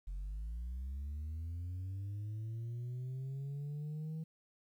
sine linear sweep, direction up, 43.65 to 160.9 Hz, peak -36 dBFS, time 0.07-4.24 s, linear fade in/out 10 ms, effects tanh soft clip ceiling -38 dBFS + 12-bit

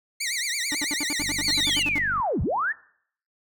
15% pulse tone with vibrato, 2087 Hz, C7, 5 cents flat, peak -19 dBFS, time 0.2-1.83 s, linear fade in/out 10 ms, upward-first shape triangle, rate 9 Hz, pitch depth 240 cents each way
45% pulse tone bursts, 293.7 Hz, D4, in tune, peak -28 dBFS, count 14, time 0.72-1.983 s, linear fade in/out 0 ms, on 28 ms, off 67 ms
click train, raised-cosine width 5 ms, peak -28 dBFS, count 50, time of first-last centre 1.2-2.2 s, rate 49 Hz
sine linear two-way sweep, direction down then up, 4581 to 48.89 to 1892 Hz, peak -22 dBFS, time 1.44-2.73 s, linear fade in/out 20 ms, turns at 2.42 s
effects noise-tail reverb RT60 0.6 s tail -21 dB re dry

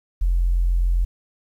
sine tone, 43.65 Hz, F1, in tune, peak -15 dBFS, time 0.21-1.05 s, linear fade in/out 10 ms, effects tanh soft clip ceiling -11 dBFS + 9-bit

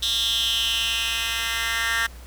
10% pulse tone with high-pass filter sweep, 229.1 Hz, A#3, 30 cents flat, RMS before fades -24 dBFS, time 0.02-2.07 s, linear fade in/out 10 ms, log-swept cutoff 3700 to 1800 Hz, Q 5, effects added 60 Hz sine -39 dBFS peak until 2.26 s + pink hiss -48 dBFS RMS until 2.26 s

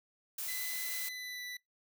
blue noise, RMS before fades -39 dBFS, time 0.38-1.09 s, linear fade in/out 5 ms
25% pulse tone with pitch glide, 2016 to 1977.9 Hz, B6 to B6, +35 to +2 cents, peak -37 dBFS, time 0.48-1.57 s, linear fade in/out 5 ms, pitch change -33 cents, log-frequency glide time 0.99-1.45 s
effects noise-tail reverb RT60 0.2 s tail -25 dB re dry

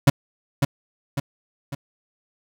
35% pulse tone with echo, 140 Hz, C#3, 18 cents sharp, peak -8 dBFS, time 0.07-0.1 s, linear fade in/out 5 ms, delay 550 ms, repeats 3, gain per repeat -6 dB, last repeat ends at 1.75 s, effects none

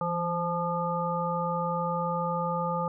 harmonic tone with a mistuned harmonic, 173.6 Hz, F3, 10 cents flat, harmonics 1 / 3 / 5 / 7, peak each -32 / -32 / -32 / -32 dBFS, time 0.01-2.88 s, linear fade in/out 2 ms, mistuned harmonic 1, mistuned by -50 cents, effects none

